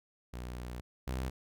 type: tone pair in turn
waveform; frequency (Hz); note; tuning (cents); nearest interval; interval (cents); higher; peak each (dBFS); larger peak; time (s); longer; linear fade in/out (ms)
sawtooth; 61 / 64.18; B1 / C2; -21 / -33; minor second; 88; second; -36 / -30; second; 0.33-0.81 / 1.07-1.3; first; 10
effects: none